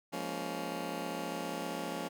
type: chord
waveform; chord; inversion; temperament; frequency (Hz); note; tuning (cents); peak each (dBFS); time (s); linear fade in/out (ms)
15% pulse; Bb minor seventh; second; just; 174.81 / 209.8 / 233.1 / 279.7; F3 / Ab3 / Bb3 / Db4; +2 / +18 / 0 / +16; -35 / -38 / -38 / -34; 0.12-2.09; 20
effects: none